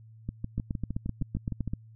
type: two click trains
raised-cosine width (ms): 5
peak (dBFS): -20 / -18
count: 10 / 10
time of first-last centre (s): 0.29-1.677 / 0.58-1.735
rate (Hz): 6.49 / 7.79
effects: added 111 Hz sine -49 dBFS peak until 1.95 s